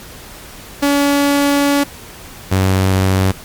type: tone pair in turn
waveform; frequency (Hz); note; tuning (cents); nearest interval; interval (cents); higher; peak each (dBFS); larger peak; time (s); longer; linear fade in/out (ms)
sawtooth; 284.1 / 94.81; C#4 / F#2; +43 / +43; octave + perfect fifth; 1900; first; -7; neither; 0.82-1.84 / 2.51-3.32; first; 10
effects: pink hiss -35 dBFS RMS until 3.44 s + MP3 96 kbps